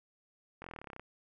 slowing click train, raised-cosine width 0.5 ms, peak -30 dBFS, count 15, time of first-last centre 0.62-0.996 s, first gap 22 ms, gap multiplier 1.03, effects none

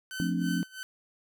sawtooth tone with tremolo, 1524 Hz, G6, 49 cents flat, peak -31 dBFS, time 0.11-0.83 s, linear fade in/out 0 ms, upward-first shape sine, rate 3 Hz, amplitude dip 90%
sine chord, D minor seventh, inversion first, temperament equal, 174.61 / 220 / 261.6 / 293.7 Hz, F3 / A3 / C4 / D4, 0 / 0 / 0 / 0 cents, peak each -29 / -35 / -32 / -34 dBFS, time 0.2-0.63 s, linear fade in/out 0 ms
effects none

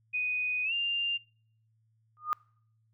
sine tone with pitch glide, 2489 to 2794 Hz, D#7 to F7, 0 to 0 cents, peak -28 dBFS, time 0.13-1.18 s, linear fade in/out 20 ms, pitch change +200 cents, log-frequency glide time 0.64-0.73 s
sine tone with exponential growth, 1224 Hz, D#6, 29 cents flat, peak -22 dBFS, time 2.17-2.33 s, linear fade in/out 0 ms, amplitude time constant 34 ms
effects noise-tail reverb RT60 0.6 s tail -26 dB re dry + added 111 Hz sine -67 dBFS peak until 2.93 s

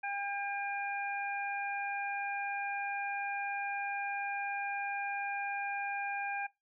harmonic tone, 803 Hz, G5, 41 cents sharp, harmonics 1 / 2 / 3, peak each -37 / -40 / -39 dBFS, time 0.03-6.47 s, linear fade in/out 10 ms, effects noise-tail reverb RT60 0.2 s tail -20 dB re dry

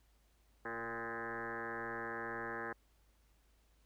sine tone with frequency modulation, 1036 Hz, C6, 17 cents flat, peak -39 dBFS, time 0.65-2.73 s, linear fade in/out 5 ms, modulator 115 Hz, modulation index 6.8, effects added 53 Hz sine -68 dBFS peak until 3.85 s + pink hiss -75 dBFS RMS until 3.85 s

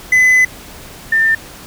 triangle / sine tone pair in turn, 2015 / 1795.2 Hz, B6 / A6, +34 / +34 cents, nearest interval major second, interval 200 cents, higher first, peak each -5 / -9 dBFS, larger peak first, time 0.12-0.45 / 1.12-1.35 s, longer first, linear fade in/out 5 ms, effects pink hiss -35 dBFS RMS until 1.66 s

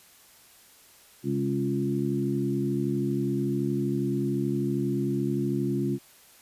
sine tone cluster, 133.9 / 203.4 / 275.4 / 348.6 Hz, C3 / G#3 / C#4 / F4, +40 / -36 / -11 / -3 cents, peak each -30 dBFS, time 1.23-5.99 s, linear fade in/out 50 ms, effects white hiss -55 dBFS RMS until 6.41 s + resampled to 32000 Hz

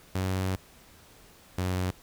sawtooth tone pair in turn, 94 / 91.75 Hz, F#2 / F#2, +28 / -14 cents, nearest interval unison, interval 42 cents, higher first, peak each -23 dBFS, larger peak neither, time 0.15-0.56 / 1.58-1.91 s, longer first, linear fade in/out 5 ms, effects pink hiss -55 dBFS RMS until 2.02 s

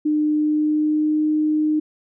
sine tone with pitch glide, 302.6 to 306.3 Hz, D#4 to D#4, -48 to -27 cents, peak -16 dBFS, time 0.05-1.8 s, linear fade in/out 10 ms, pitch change +21 cents, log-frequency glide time 0.37-1.23 s, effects none

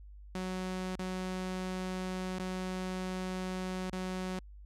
sawtooth tone with dropouts, 185.2 Hz, F#3, 2 cents sharp, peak -31 dBFS, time 0.35-4.39 s, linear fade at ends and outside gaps 0 ms, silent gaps 0.954-0.992 / 2.386-2.396 / 3.898-3.929 s, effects added 50 Hz sine -48 dBFS peak until 4.65 s + low-pass 9000 Hz 12 dB/octave

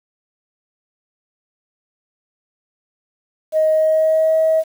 sine tone with pitch glide, 627 to 638.7 Hz, D#5 to D#5, +13 to +45 cents, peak -11 dBFS, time 3.52-4.64 s, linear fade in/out 50 ms, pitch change +32 cents, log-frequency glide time 3.73-4.36 s, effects tanh soft clip ceiling -7 dBFS + 7-bit

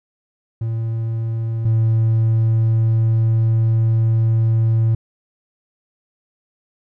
triangle tone pair in turn, 113.4 / 112.49 Hz, A#2 / A2, -47 / +39 cents, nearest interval unison, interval 14 cents, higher first, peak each -17 / -10 dBFS, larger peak second, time 0.61-1.65 / 1.65-4.95 s, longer second, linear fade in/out 5 ms, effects tanh soft clip ceiling -7 dBFS

